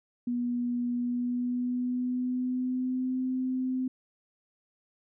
sine tone with pitch glide, 242.7 to 257.1 Hz, B3 to C4, -30 to -30 cents, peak -27 dBFS, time 0.27-3.88 s, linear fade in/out 5 ms, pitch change +100 cents, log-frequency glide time 0.94-3.19 s, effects none

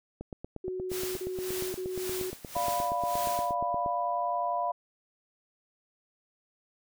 click train, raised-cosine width 2 ms, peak -25 dBFS, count 32, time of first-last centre 0.21-3.861 s, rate 8.49 Hz
sine tone bursts, 370 Hz, F#4, in tune, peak -32 dBFS, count 3, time 0.64-2.304 s, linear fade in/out 5 ms, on 530 ms, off 37 ms
white noise with tremolo, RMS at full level -37 dBFS, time 0.89-3.55 s, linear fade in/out 50 ms, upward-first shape sine, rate 1.8 Hz, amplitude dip 85%
sine chord, B diminished, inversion first, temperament equal, 587.3 / 698.5 / 987.8 Hz, D5 / F5 / B5, 0 / 0 / 0 cents, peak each -36 / -30 / -31 dBFS, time 2.55-4.72 s, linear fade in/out 10 ms
effects none

